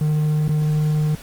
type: tone with dropouts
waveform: triangle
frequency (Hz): 152.3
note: D#3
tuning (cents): -37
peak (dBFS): -14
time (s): 0.01-1.15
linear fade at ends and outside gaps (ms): 2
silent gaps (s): 0.481-0.492
effects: pink hiss -41 dBFS RMS until 1.22 s + Opus 24 kbps